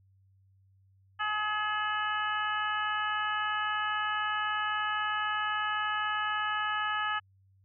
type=harmonic tone with a mistuned harmonic; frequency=423.8 Hz; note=G#4; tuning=35 cents sharp; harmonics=2 / 3 / 4 / 5 / 6 / 7; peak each=-36 / -32 / -33 / -46 / -43 / -39 dBFS; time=1.19-7.2 s; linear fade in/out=20 ms; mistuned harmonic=6; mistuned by=+29 cents; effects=added 96 Hz sine -61 dBFS peak until 7.64 s